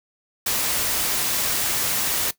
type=noise; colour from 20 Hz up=white; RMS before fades=-23 dBFS; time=0.46-2.31 s; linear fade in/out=5 ms; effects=noise-tail reverb RT60 0.1 s tail -17 dB re dry